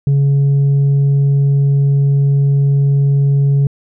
sine tone, 139.9 Hz, C#3, 16 cents sharp, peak -6 dBFS, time 0.07-3.67 s, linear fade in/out 2 ms, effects tanh soft clip ceiling -8 dBFS

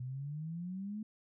sine exponential sweep, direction up, 123.47 to 218.8 Hz, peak -38 dBFS, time 0-1.03 s, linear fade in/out 5 ms, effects none

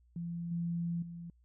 sine tone with level steps, 170.3 Hz, F3, 43 cents flat, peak -36 / -32 / -42 dBFS, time 0.16-1.3 s, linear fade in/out 2 ms, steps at 0.51 / 1.02 s, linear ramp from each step 5 ms, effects added 60 Hz sine -63 dBFS peak until 1.44 s

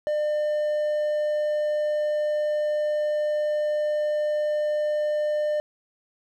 triangle tone, 601 Hz, D5, 40 cents sharp, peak -20 dBFS, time 0.07-5.6 s, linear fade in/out 0 ms, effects none

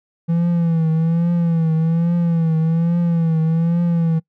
triangle tone with vibrato, 166 Hz, E3, 12 cents sharp, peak -12 dBFS, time 0.28-4.2 s, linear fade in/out 20 ms, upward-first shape triangle, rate 1.2 Hz, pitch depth 76 cents each way, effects noise-tail reverb RT60 0.1 s tail -24 dB re dry

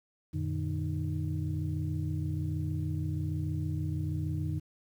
sine tone cluster, 90.3 / 116.7 / 151.5 / 309.3 Hz, F#2 / A#2 / D#3 / D#4, -42 / +2 / -46 / -10 cents, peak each -33 / -39 / -33 / -39 dBFS, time 0.33-4.6 s, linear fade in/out 20 ms, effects tanh soft clip ceiling -21 dBFS + 10-bit

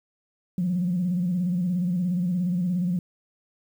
sine tone with vibrato, 178.5 Hz, F3, 38 cents sharp, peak -21 dBFS, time 0.58-2.99 s, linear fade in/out 2 ms, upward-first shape square, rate 17 Hz, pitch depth 64 cents each way, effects tanh soft clip ceiling -17 dBFS + 9-bit

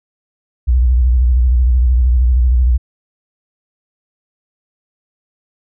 sine tone with vibrato, 61.74 Hz, B1, in tune, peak -8 dBFS, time 0.67-2.78 s, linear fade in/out 20 ms, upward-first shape square, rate 13 Hz, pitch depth 89 cents each way, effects none

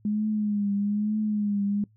sine tone with vibrato, 207.7 Hz, G#3, in tune, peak -23 dBFS, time 0.05-1.84 s, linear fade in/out 2 ms, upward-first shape triangle, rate 1.1 Hz, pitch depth 67 cents each way, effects noise-tail reverb RT60 0.1 s tail -21 dB re dry + added 108 Hz sine -57 dBFS peak until 1.96 s

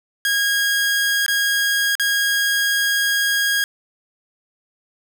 sawtooth tone with dropouts, 1636 Hz, G#6, 26 cents flat, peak -13 dBFS, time 0.25-3.64 s, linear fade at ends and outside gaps 1 ms, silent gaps 1.263-1.281 / 1.953-1.997 s, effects none

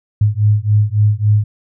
sine beating tone pair, 103.5 / 107.1 Hz, G#2 / A2, -5 / -46 cents, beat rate 3.6 Hz, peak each -13 dBFS, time 0.21-1.44 s, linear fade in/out 5 ms, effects none

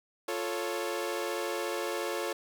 sawtooth chord, F augmented, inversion none, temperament equal, 349.2 / 440 / 554.4 Hz, F4 / A4 / C#5, 0 / 0 / 0 cents, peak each -32 dBFS, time 0.28-2.33 s, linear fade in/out 5 ms, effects none

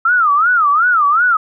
sine tone with vibrato, 1300 Hz, E6, 24 cents flat, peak -9 dBFS, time 0.05-1.37 s, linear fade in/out 5 ms, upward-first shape sine, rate 2.7 Hz, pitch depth 230 cents each way, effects none

